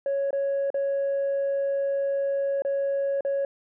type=tone with dropouts; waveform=sine; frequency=554.4 Hz; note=C#5; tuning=in tune; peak=-21 dBFS; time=0.06-3.45 s; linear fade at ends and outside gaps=2 ms; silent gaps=0.307-0.329 / 0.703-0.743 / 2.621-2.649 / 3.208-3.249 s; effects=tanh soft clip ceiling -21 dBFS